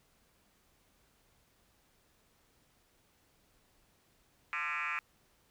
sine tone with frequency modulation, 1825 Hz, A#6, 37 cents flat, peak -32 dBFS, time 4.53-4.99 s, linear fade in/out 0 ms, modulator 157 Hz, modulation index 4.7, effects tanh soft clip ceiling -29 dBFS + pink hiss -70 dBFS RMS until 5.5 s

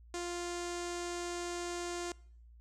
sawtooth tone with low-pass filter, 349.2 Hz, F4, in tune, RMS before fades -39 dBFS, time 0.14-2.12 s, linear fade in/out 2 ms, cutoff 7400 Hz, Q 2.8, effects noise-tail reverb RT60 0.6 s tail -23 dB re dry + added 58 Hz sine -54 dBFS peak until 2.6 s

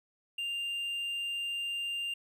triangle tone, 2794 Hz, F7, in tune, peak -31 dBFS, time 0.38-2.14 s, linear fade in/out 5 ms, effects none

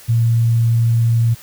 sine tone, 115.8 Hz, A#2, 11 cents flat, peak -11 dBFS, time 0.08-1.35 s, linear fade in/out 20 ms, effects white hiss -41 dBFS RMS until 1.42 s

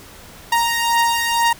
sawtooth beating tone pair, 932.3 / 934.4 Hz, A#5 / A#5, 0 / +4 cents, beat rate 2.1 Hz, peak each -13 / -17 dBFS, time 0.52-1.53 s, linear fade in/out 5 ms, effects pink hiss -41 dBFS RMS until 1.59 s

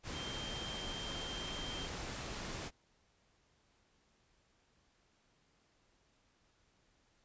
sine tone in noise, 3158 Hz, G7, 12 cents sharp, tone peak -44 dBFS, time 0.12-1.89 s, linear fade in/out 50 ms, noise pink, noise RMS -43 dBFS, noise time 0.03-2.71 s, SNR -4 dB, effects pink hiss -73 dBFS RMS until 7.24 s + resampled to 16000 Hz

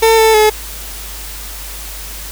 30% pulse tone with pitch steps, 448.9 / 442.9 / 428.3 Hz, A4 / A4 / A4, +35 / +11 / -47 cents, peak -4 dBFS, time 0.02-0.5 s, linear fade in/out 10 ms, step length 160 ms, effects added 50 Hz sine -29 dBFS peak until 2.31 s + white hiss -29 dBFS RMS until 2.31 s

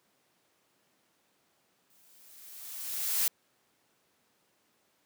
blue noise with exponential growth, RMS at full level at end -26 dBFS, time 1.9-3.28 s, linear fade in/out 2 ms, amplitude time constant 300 ms, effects pink hiss -71 dBFS RMS until 5.05 s + high-pass 200 Hz 12 dB/octave

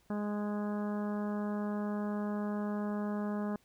harmonic tone with a mistuned harmonic, 207.4 Hz, G#3, 2 cents flat, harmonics 1 / 2 / 3 / 4 / 5 / 6 / 7 / 8, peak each -33 / -42 / -43 / -47 / -48 / -50 / -54 / -54 dBFS, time 0.1-3.56 s, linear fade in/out 2 ms, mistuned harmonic 7, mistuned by +19 cents, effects pink hiss -69 dBFS RMS until 3.64 s

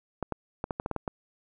clicks, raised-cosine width 1 ms, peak -16 dBFS, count 9, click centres 0.227 / 0.323 / 0.641 / 0.708 / 0.799 / 0.861 / 0.913 / 0.963 / 1.078 s, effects none

